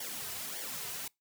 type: noise with flanger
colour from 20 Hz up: white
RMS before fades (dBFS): -40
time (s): 0-1.08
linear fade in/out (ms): 5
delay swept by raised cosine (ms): 0.76 to 3.66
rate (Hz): 1.7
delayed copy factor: -0.9
effects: noise-tail reverb RT60 0.2 s tail -25 dB re dry